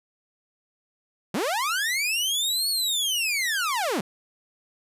sawtooth linear two-way sweep, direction up then down, 157.3 to 4435 to 157.3 Hz, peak -20 dBFS, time 1.34-4.01 s, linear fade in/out 5 ms, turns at 2.69 s, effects resampled to 32000 Hz

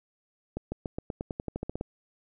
accelerating click train, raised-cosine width 2 ms, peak -19 dBFS, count 14, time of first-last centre 0.57-1.811 s, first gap 150 ms, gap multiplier 0.92, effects none

